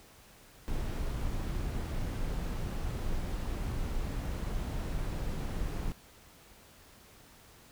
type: noise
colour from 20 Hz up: brown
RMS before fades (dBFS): -34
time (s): 0.68-5.92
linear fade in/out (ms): 0
effects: pink hiss -57 dBFS RMS until 7.71 s